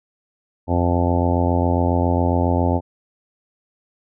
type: harmonic tone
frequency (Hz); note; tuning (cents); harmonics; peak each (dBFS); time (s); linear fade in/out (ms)
87.31; F2; 0; 1 / 2 / 3 / 4 / 5 / 6 / 7 / 8 / 9 / 10; -19 / -26 / -22 / -27 / -30 / -27 / -27 / -29 / -29 / -27; 0.67-2.81; 50
effects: none